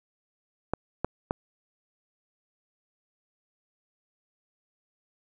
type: clicks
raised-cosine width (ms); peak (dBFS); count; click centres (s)
1; -12; 3; 0.736 / 1.046 / 1.309
effects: none